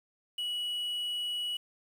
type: tone with quantisation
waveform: triangle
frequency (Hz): 2930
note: F#7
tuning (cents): -18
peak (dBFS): -30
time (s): 0.38-1.57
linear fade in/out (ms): 5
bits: 9
effects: none